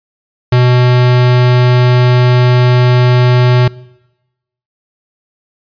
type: tone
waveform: square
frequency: 124.2 Hz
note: B2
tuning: 10 cents sharp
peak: -6 dBFS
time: 0.52-3.68 s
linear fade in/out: 5 ms
effects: noise-tail reverb RT60 1.0 s tail -23 dB re dry + resampled to 11025 Hz